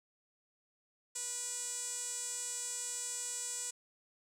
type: tone with band-pass filter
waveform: sawtooth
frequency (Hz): 487.4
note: B4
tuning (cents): -23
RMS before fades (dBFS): -40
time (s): 1.15-3.71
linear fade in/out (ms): 10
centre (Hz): 7700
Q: 6.1
effects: none